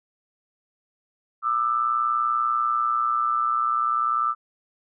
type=tone pair together; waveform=sine; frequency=1199.7 / 1320 Hz; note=D6 / E6; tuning=+37 / +2 cents; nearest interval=major second; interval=165 cents; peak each=-23 dBFS; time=1.42-4.35 s; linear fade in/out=50 ms; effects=none